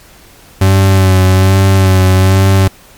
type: tone with vibrato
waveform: 40% pulse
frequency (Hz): 95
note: F#2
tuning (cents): +46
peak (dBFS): -4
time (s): 0.61-2.68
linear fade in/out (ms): 5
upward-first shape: sine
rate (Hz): 1.2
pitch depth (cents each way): 30
effects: pink hiss -40 dBFS RMS until 2.97 s + MP3 96 kbps